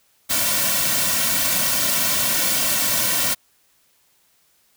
white noise with comb filter, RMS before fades -20 dBFS, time 0.29-3.35 s, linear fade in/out 20 ms, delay 2.4 ms, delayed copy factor -0.8, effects white hiss -61 dBFS RMS until 4.76 s

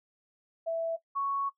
sine tone pair in turn, 660 / 1110 Hz, E5 / C#6, +2 / +2 cents, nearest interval major sixth, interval 900 cents, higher second, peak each -28 / -28 dBFS, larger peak neither, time 0.66-0.97 / 1.15-1.5 s, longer second, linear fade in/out 20 ms, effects noise-tail reverb RT60 0.1 s tail -19 dB re dry

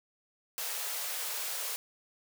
white high-pass noise, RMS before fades -36 dBFS, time 0.58-1.76 s, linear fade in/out 0 ms, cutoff 430 Hz, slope 96 dB/octave, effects none

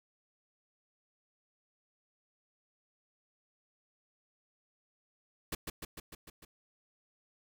pink noise with echo, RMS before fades -36 dBFS, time 5.52-5.55 s, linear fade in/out 5 ms, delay 150 ms, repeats 6, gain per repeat -3 dB, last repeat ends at 6.45 s, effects none

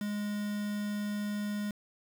triangle tone with quantisation, 207.2 Hz, G#3, 4 cents flat, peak -30 dBFS, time 0.01-1.71 s, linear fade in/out 2 ms, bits 7, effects none

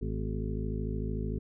harmonic tone with a mistuned harmonic, 53.4 Hz, G#1, 49 cents sharp, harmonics 1 / 2 / 3 / 4 / 5 / 7 / 8, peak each -34 / -37 / -39 / -40 / -41 / -42 / -43 dBFS, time 0.01-1.39 s, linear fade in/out 10 ms, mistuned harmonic 5, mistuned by -60 cents, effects none

